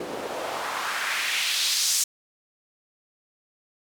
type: noise with band-pass filter sweep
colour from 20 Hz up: white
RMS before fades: -27 dBFS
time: 0-2.04 s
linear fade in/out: 5 ms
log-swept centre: 350 to 6800 Hz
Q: 1.6
effects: none